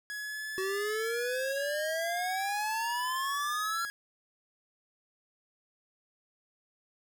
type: tone with vibrato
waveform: 45% pulse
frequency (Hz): 1677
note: G#6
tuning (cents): +16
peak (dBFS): -36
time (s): 0.1-3.9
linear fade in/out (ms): 0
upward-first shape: sine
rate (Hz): 0.41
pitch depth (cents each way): 57
type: exponential sweep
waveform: square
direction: up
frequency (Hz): 374 to 1379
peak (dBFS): -32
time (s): 0.58-3.85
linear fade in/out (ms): 0
effects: none